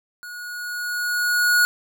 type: tone with level ramp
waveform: square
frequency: 1452 Hz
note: F#6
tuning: 33 cents flat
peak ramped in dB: -35 to -14 dBFS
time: 0.23-1.65 s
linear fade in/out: 0 ms
effects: none